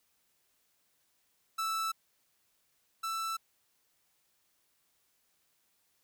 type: tone pair in turn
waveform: 45% pulse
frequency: 1318.5 / 1326.1 Hz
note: E6 / E6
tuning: 0 / +10 cents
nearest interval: unison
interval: 10 cents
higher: second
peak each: -31 / -33 dBFS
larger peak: first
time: 1.58-1.92 / 3.03-3.37 s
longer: neither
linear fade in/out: 10 ms
effects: white hiss -74 dBFS RMS until 6.03 s